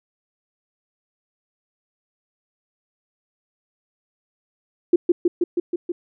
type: tone with echo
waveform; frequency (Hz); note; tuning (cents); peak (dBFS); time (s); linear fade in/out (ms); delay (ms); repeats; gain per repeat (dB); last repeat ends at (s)
sine; 349.2; F4; 0; -9; 4.93-4.96; 5; 160; 6; -2; 5.92
effects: none